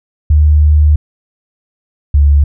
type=tone pair in turn; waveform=sine; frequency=75.3 / 71.86 Hz; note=D2 / D2; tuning=+44 / -37 cents; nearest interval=minor second; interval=81 cents; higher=first; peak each=-4 dBFS; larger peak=neither; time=0.3-0.96 / 2.14-2.44 s; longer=first; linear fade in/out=5 ms; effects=none